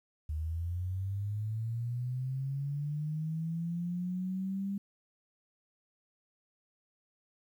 sine linear sweep, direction up, 75.4 to 199.8 Hz, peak -32 dBFS, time 0.29-4.78 s, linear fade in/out 5 ms, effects 11-bit

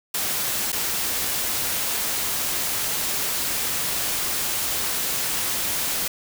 white noise with dropouts, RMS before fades -25 dBFS, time 0.14-6.08 s, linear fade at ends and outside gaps 5 ms, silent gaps 0.72-0.727 s, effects none

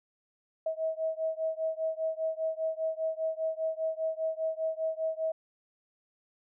sine beating tone pair, 639 / 644 Hz, D#5 / E5, +46 / -41 cents, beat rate 5 Hz, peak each -32 / -33 dBFS, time 0.66-5.32 s, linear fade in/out 5 ms, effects none

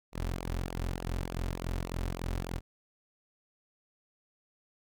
sawtooth tone with flanger, 43.65 Hz, F1, in tune, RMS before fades -35 dBFS, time 0.12-2.61 s, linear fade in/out 50 ms, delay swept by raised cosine 0.52 to 6.52 ms, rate 3.4 Hz, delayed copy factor -0.65, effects none

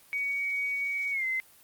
sine tone with pitch glide, 2249 to 2062 Hz, C#7 to C7, +24 to -26 cents, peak -27 dBFS, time 0.13-1.4 s, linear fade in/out 0 ms, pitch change -150 cents, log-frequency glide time 1.11-1.25 s, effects white hiss -57 dBFS RMS until 1.63 s + Opus 32 kbps

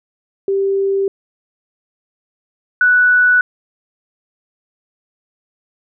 sine tone pair in turn, 392 / 1480 Hz, G4 / F#6, 0 / 0 cents, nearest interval octave + major seventh, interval 2300 cents, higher second, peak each -13 / -8 dBFS, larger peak second, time 0.48-1.08 / 2.81-3.41 s, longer neither, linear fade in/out 2 ms, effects none

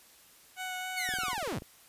15% pulse tone with vibrato, 740 Hz, F#5, in tune, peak -29 dBFS, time 0.56-1.36 s, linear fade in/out 50 ms, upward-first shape sine, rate 3.7 Hz, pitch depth 10 cents each way
sawtooth linear sweep, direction down, 2268 to 36.71 Hz, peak -29 dBFS, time 0.96-1.6 s, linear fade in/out 20 ms
click train, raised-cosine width 2 ms, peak -31 dBFS, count 12, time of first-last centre 1.09-1.621 s, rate 20.7 Hz
effects white hiss -58 dBFS RMS until 1.88 s + resampled to 32000 Hz

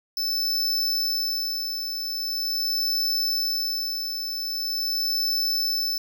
square tone with tremolo, 5274 Hz, E8, in tune, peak -22 dBFS, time 0.17-5.98 s, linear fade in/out 2 ms, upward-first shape sine, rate 0.43 Hz, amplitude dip 50%, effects 9-bit

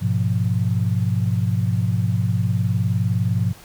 sine chord, F diminished, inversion first, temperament equal, 103.83 / 123.47 / 174.61 Hz, Ab2 / Cb3 / F3, 0 / 0 / 0 cents, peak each -20 / -22 / -24 dBFS, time 0.01-3.53 s, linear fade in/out 20 ms, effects pink hiss -45 dBFS RMS until 3.64 s

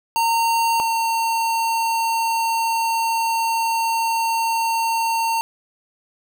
square tone pair in turn, 918 / 911.1 Hz, A#5 / A#5, -27 / -40 cents, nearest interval unison, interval 13 cents, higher first, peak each -17 / -19 dBFS, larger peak first, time 0.16-0.8 / 0.8-5.41 s, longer second, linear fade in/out 0 ms, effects none

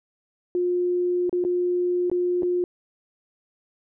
sine tone with dropouts, 356.1 Hz, F4, 34 cents sharp, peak -20 dBFS, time 0.55-2.64 s, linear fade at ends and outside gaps 1 ms, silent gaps 1.295-1.328 / 1.44-1.449 / 2.099-2.115 / 2.423-2.431 s, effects none

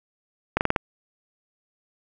slowing click train, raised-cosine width 0.5 ms, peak -5 dBFS, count 5, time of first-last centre 0.57-0.762 s, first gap 39 ms, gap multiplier 1.14, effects none

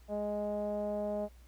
sawtooth tone with low-pass filter, 207.7 Hz, G#3, in tune, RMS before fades -35 dBFS, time 0.08-1.29 s, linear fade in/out 50 ms, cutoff 670 Hz, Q 8, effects added 60 Hz sine -54 dBFS peak until 1.47 s + pink hiss -66 dBFS RMS until 1.47 s

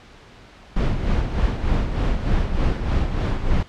brown noise with tremolo, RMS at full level -18 dBFS, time 0.76-3.63 s, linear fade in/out 5 ms, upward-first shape sine, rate 3.3 Hz, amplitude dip 55%, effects pink hiss -46 dBFS RMS until 3.68 s + low-pass 4000 Hz 12 dB/octave

